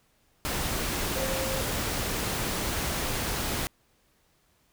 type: tone in noise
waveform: sine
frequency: 530 Hz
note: C5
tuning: 22 cents sharp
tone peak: -32 dBFS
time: 1.16-1.61 s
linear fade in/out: 0 ms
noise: pink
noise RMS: -30 dBFS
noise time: 0.45-3.67 s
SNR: -5 dB
effects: pink hiss -67 dBFS RMS until 4.72 s

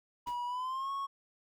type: tone with pitch glide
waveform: triangle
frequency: 970 to 1101.4 Hz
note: B5 to C#6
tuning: -31 to -11 cents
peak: -32 dBFS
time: 0.26-1.07 s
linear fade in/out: 20 ms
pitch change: +220 cents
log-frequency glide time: 0.46-0.91 s
type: noise with exponential decay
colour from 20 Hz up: pink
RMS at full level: -48 dBFS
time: 0.27-0.45 s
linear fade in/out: 2 ms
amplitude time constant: 38 ms
effects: none

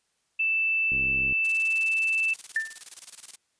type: tone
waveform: sine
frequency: 2647 Hz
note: E7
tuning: 7 cents sharp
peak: -22 dBFS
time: 0.39-2.34 s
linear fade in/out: 10 ms
type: click train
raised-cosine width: 3 ms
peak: -27 dBFS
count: 28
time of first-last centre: 0.92-1.325 s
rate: 66.7 Hz
type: noise with tremolo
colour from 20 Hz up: blue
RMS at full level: -38 dBFS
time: 1.44-3.36 s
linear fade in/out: 10 ms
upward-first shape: square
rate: 19 Hz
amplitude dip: 80%
type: tone with exponential decay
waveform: sine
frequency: 1782 Hz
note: A6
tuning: 22 cents sharp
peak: -20 dBFS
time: 2.56-2.82 s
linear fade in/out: 2 ms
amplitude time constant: 55 ms
effects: white hiss -73 dBFS RMS until 3.59 s + resampled to 22050 Hz

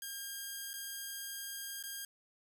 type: tone with dropouts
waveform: 5% pulse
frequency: 1613 Hz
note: G6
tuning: 49 cents sharp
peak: -30 dBFS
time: 0.02-2.05 s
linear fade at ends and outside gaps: 2 ms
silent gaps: 0.733-0.738 / 1.827-1.837 s
effects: none

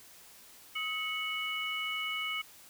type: tone cluster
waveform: sine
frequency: 1272 / 2212 / 2946 Hz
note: D#6 / C#7 / F#7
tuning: +38 / -4 / -8 cents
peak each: -40 / -35 / -37 dBFS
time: 0.75-2.42 s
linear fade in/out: 10 ms
effects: white hiss -55 dBFS RMS until 2.69 s

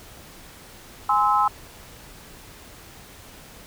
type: chord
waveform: sine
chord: Ab augmented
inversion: none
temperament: just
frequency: 830.6 / 1038.3 / 1297.8 Hz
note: Ab5 / C6 / E6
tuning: 0 / -14 / -27 cents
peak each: -21 dBFS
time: 1.09-1.48 s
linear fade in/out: 5 ms
effects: pink hiss -45 dBFS RMS until 3.66 s

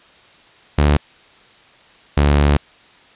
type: tone pair in turn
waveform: sawtooth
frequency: 73.42 / 72.37 Hz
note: D2 / D2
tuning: 0 / -25 cents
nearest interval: unison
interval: 25 cents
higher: first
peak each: -7 dBFS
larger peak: neither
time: 0.78-0.97 / 2.17-2.57 s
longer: second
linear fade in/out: 5 ms
effects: white hiss -48 dBFS RMS until 3.15 s + resampled to 8000 Hz

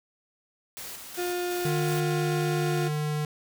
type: noise with tremolo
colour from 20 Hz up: white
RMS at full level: -39 dBFS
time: 0.77-2 s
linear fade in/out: 0 ms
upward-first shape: square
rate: 2.7 Hz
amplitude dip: 35%
type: tone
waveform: 35% pulse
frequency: 355.1 Hz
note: F4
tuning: 29 cents sharp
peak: -26 dBFS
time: 1.17-2.89 s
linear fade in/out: 20 ms
type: tone with pitch glide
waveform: square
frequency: 151.5 to 150.45 Hz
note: D#3 to D3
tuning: -46 to +42 cents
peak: -27 dBFS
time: 1.65-3.25 s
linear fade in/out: 2 ms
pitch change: -12 cents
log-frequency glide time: 2.48-2.88 s
effects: none

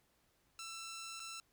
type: tone with dropouts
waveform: 10% pulse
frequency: 1338 Hz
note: E6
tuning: 25 cents sharp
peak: -37 dBFS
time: 0.59-1.4 s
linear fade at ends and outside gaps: 1 ms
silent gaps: 1.196-1.201 s
effects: pink hiss -75 dBFS RMS until 1.52 s

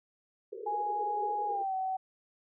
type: band-pass noise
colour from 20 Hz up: white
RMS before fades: -41 dBFS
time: 0.52-1.64 s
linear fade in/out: 10 ms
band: 390 to 470 Hz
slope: 96 dB/octave
type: tone with pitch glide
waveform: sine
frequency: 830.6 to 757.3 Hz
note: G#5 to F#5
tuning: 0 to +40 cents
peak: -30 dBFS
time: 0.66-1.97 s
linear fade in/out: 10 ms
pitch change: -160 cents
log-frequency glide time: 1.46-1.74 s
effects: none

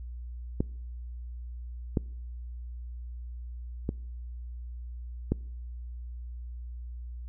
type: clicks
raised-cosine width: 3 ms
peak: -13 / -12 / -16 / -12 dBFS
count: 4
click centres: 0.605 / 1.972 / 3.891 / 5.32 s
effects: noise-tail reverb RT60 0.7 s tail -26 dB re dry + added 60 Hz sine -37 dBFS peak until 7.28 s

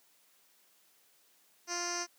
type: tone with low-pass filter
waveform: 10% pulse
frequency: 349.2 Hz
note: F4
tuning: in tune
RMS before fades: -36 dBFS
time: 1.67-2.07 s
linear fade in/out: 50 ms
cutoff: 6100 Hz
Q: 9.3
effects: white hiss -67 dBFS RMS until 2.18 s + high-pass 200 Hz 12 dB/octave

